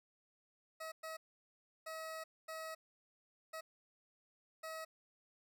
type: tone bursts at uneven times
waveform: 20% pulse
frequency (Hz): 640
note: D#5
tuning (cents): +49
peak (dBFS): -39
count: 6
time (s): 0.8-0.92 / 1.03-1.17 / 1.86-2.24 / 2.48-2.75 / 3.53-3.61 / 4.63-4.85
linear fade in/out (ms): 10
effects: none